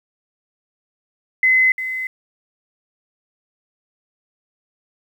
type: tone with echo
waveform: sine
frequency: 2040 Hz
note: C7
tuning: 44 cents flat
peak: -11 dBFS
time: 1.43-1.72 s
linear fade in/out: 2 ms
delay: 350 ms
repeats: 1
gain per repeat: -11 dB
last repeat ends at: 2.07 s
effects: 8-bit